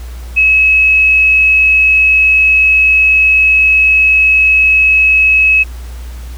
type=tone; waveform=sine; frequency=2572 Hz; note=E7; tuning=43 cents flat; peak=-5 dBFS; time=0.36-5.64 s; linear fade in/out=20 ms; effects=added 60 Hz sine -23 dBFS peak until 6.37 s + pink hiss -38 dBFS RMS until 6.37 s